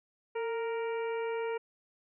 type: harmonic tone with a mistuned harmonic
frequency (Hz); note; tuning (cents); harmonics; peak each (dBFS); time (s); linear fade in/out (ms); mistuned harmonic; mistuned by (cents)
466.2; A#4; 0; 1 / 2 / 3 / 4 / 5 / 6; -32 / -40 / -46 / -49 / -46 / -53; 0.35-1.58; 10; 1; -44
effects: none